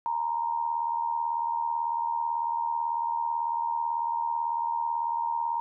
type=tone with amplitude modulation; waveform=sine; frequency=932.3 Hz; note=A#5; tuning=in tune; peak=-23 dBFS; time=0.06-5.6 s; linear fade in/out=0 ms; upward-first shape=sine; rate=78.1 Hz; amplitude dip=65%; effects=none